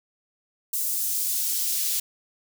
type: noise with high-pass filter sweep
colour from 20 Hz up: white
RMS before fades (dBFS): -26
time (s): 0.73-2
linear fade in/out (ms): 5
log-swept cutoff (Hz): 8100 to 4000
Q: 0.74
effects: none